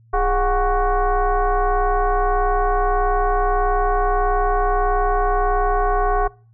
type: tone with frequency modulation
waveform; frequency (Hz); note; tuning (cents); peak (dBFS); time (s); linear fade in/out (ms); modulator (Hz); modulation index
sine; 349.2; F4; 0; -15; 0.13-6.28; 10; 380; 2.3
effects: noise-tail reverb RT60 0.4 s tail -23 dB re dry + added 114 Hz sine -49 dBFS peak until 6.53 s

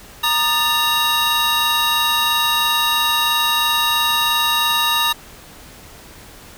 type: tone cluster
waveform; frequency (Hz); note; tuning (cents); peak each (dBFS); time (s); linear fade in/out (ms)
square; 934 / 1218 / 1768 / 2779 / 3800; A#5 / D#6 / A6 / F7 / A#7; +3 / -37 / +8 / -9 / +33; -23 / -23 / -26 / -25 / -19; 0.23-5.13; 10
effects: pink hiss -41 dBFS RMS until 6.57 s

